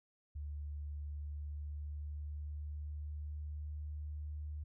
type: tone with pitch glide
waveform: sine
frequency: 73.42 to 74.96 Hz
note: D2 to D2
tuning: 0 to +36 cents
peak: -40 dBFS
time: 0.35-4.64 s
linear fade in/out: 10 ms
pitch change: +36 cents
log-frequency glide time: 1.02-3.71 s
effects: none